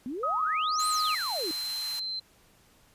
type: exponential two-way sweep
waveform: sine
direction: up then down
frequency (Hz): 233.1 to 9397 to 296.3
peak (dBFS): -32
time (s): 0.06-1.51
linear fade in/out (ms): 0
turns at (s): 0.88
type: tone with pitch glide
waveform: sine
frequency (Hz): 1262 to 1250.4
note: D#6 to D#6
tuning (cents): +24 to +8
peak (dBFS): -26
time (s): 0.23-1.15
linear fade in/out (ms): 5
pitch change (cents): -16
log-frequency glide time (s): 0.41-0.65
type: tone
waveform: sine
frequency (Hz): 4100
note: C8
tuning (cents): -36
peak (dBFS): -31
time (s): 0.78-2.2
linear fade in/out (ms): 10
type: high-pass noise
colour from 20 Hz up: white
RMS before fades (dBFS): -40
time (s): 0.79-2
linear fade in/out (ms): 10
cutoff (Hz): 720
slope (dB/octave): 48
effects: pink hiss -61 dBFS RMS until 2.94 s + resampled to 32000 Hz